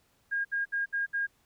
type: tone bursts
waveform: sine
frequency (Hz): 1623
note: G#6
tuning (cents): -40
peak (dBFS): -27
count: 5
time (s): 0.31-1.27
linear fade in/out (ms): 20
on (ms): 140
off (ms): 65
effects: pink hiss -69 dBFS RMS until 1.45 s